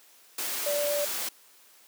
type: tone in noise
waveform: sine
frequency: 583 Hz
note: D5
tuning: 13 cents flat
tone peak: -26 dBFS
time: 0.66-1.05 s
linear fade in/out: 5 ms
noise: white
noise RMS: -32 dBFS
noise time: 0.38-1.29 s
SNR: +3 dB
effects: white hiss -57 dBFS RMS until 1.87 s + high-pass 300 Hz 12 dB/octave